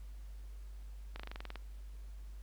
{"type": "slowing click train", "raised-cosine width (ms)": 0.3, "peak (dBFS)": -28, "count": 10, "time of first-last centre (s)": [1.16, 1.557], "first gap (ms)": 36, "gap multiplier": 1.05, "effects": ["added 50 Hz sine -45 dBFS peak until 2.42 s", "pink hiss -67 dBFS RMS until 2.42 s"]}